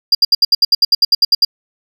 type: tone bursts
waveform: triangle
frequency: 4806 Hz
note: D8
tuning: 39 cents sharp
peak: -5 dBFS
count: 14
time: 0.12-1.45 s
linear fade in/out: 5 ms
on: 30 ms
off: 70 ms
effects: none